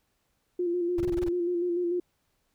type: tone with vibrato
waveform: sine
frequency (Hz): 350.1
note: F4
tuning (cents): +4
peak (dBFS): -25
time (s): 0.59-2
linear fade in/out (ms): 5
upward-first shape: square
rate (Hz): 6.8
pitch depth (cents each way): 31
type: noise bursts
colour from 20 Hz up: brown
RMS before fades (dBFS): -33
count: 7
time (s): 0.98-1.287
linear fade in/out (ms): 2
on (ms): 25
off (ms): 22
effects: pink hiss -74 dBFS RMS until 2.54 s